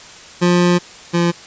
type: tone pair in turn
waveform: 25% pulse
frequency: 176.4 / 171.97 Hz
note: F3 / F3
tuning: +18 / -26 cents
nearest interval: unison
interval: 44 cents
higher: first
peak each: -7 / -9 dBFS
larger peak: first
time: 0.41-0.79 / 1.13-1.32 s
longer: first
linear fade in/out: 20 ms
effects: white hiss -38 dBFS RMS until 1.46 s + resampled to 16000 Hz

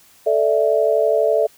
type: chord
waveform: sine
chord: A suspended fourth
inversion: none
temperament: equal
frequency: 440 / 587.3 / 659.3 Hz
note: A4 / D5 / E5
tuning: 0 / 0 / 0 cents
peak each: -18 dBFS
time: 0.26-1.47 s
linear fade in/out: 10 ms
effects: white hiss -51 dBFS RMS until 1.57 s

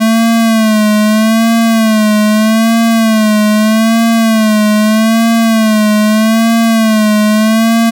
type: tone with vibrato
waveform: square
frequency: 220 Hz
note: A3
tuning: in tune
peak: -7 dBFS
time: 0-7.91 s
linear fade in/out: 20 ms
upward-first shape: sine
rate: 0.8 Hz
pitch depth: 68 cents each way
effects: none

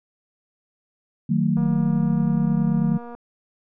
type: chord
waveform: sine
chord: D# diminished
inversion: none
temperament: equal with one note detuned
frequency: 155.56 / 185 / 225.5 Hz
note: D#3 / F#3 / A3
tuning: 0 / 0 / +43 cents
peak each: -22 dBFS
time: 1.29-2.98 s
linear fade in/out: 10 ms
type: click train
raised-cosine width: 1 ms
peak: -26 dBFS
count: 377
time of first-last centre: 1.57-3.15 s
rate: 238 Hz
effects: none

